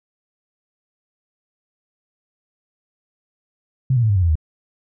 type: tone with pitch steps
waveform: sine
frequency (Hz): 130.9 / 120.04 / 110.07 / 100.94 / 92.56 / 84.88 / 77.83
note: C3 / B2 / A2 / G#2 / F#2 / F2 / D#2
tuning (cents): +1 / -49 / +1 / -49 / +1 / -49 / +1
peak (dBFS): -13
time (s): 3.9-4.355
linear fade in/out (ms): 5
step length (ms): 65
effects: none